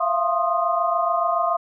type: tone cluster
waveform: sine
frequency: 672 / 699 / 1057 / 1237 Hz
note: E5 / F5 / C6 / D#6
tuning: +33 / +1 / +17 / -10 cents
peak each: -24 dBFS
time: 0-1.57 s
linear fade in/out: 10 ms
effects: none